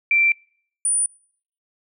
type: tone pair in turn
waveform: sine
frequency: 2349 / 9415 Hz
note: D7 / D9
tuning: 0 / +3 cents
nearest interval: 2 octaves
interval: 2403 cents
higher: second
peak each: -14 / -17 dBFS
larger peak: first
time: 0.11-0.32 / 0.85-1.06 s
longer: neither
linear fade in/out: 2 ms
effects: noise-tail reverb RT60 0.6 s tail -26 dB re dry